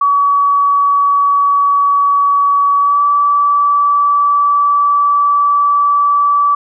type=tone with pitch glide; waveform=sine; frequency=1135 to 1154.2 Hz; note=C#6 to D6; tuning=+41 to -30 cents; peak=-8 dBFS; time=0.01-6.55 s; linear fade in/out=5 ms; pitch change=+29 cents; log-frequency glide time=2.78-3.02 s; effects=none